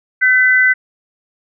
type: tone pair together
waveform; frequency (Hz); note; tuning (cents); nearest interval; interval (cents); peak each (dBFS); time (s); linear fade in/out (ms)
sine; 1526.5 / 2000; G6 / B6; -46 / +21; perfect fourth; 467; -11; 0.21-0.74; 20
effects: none